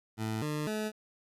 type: tone with pitch steps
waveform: 20% pulse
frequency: 110.1 / 150.7 / 214.8 Hz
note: A2 / D3 / A3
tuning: +2 / +45 / -41 cents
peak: -27 dBFS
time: 0.17-0.92 s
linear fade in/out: 50 ms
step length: 250 ms
effects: resampled to 32000 Hz + 11-bit